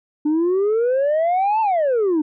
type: exponential two-way sweep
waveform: sine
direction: up then down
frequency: 293.7 to 903 to 293.7 Hz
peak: -13 dBFS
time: 0.25-2.22 s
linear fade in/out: 10 ms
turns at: 1.61 s
effects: tanh soft clip ceiling -14 dBFS